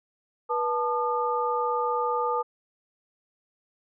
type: tone cluster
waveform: sine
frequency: 485.6 / 878 / 1213 Hz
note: B4 / A5 / D#6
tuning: -29 / -4 / -44 cents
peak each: -28 dBFS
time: 0.49-2.43 s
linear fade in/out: 20 ms
effects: none